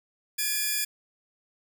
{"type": "tone pair together", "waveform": "5% pulse", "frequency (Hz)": [1701, 2406], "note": ["G#6", "D7"], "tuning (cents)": [41, 41], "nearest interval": "tritone", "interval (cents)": 600, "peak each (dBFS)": [-19, -18], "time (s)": [0.38, 0.85], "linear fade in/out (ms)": 10, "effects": []}